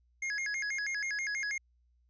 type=tone with vibrato; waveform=square; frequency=1891 Hz; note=A#6; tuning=24 cents sharp; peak=-33 dBFS; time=0.22-1.58 s; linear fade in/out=5 ms; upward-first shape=square; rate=6.2 Hz; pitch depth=210 cents each way; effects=added 60 Hz sine -66 dBFS peak until 2.09 s + resampled to 16000 Hz